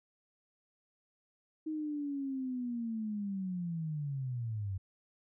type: linear sweep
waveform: sine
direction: down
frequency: 315.3 to 92.5 Hz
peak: -34 dBFS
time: 1.66-4.78 s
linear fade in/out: 10 ms
effects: none